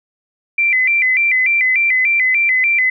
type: tone with vibrato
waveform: sine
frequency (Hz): 2185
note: C#7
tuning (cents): -26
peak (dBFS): -11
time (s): 0.58-2.9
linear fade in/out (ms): 5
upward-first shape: square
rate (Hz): 3.4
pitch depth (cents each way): 130
effects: none